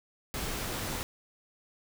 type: noise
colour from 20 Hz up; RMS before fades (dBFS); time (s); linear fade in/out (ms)
pink; -35; 0.34-1.03; 0
effects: none